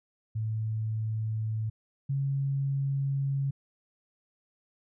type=tone pair in turn; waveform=sine; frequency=109.8 / 137.81 Hz; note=A2 / C#3; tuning=-3 / -10 cents; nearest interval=major third; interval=393 cents; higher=second; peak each=-28 / -26 dBFS; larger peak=second; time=0.35-1.7 / 2.09-3.51 s; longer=second; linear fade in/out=10 ms; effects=none